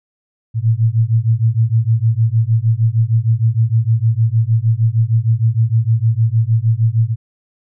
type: beating tone pair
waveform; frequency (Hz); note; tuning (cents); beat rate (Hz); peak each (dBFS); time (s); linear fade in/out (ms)
sine; 110 / 116.5; A2 / A#2; 0 / -1; 6.5; -14; 0.54-7.16; 50
effects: none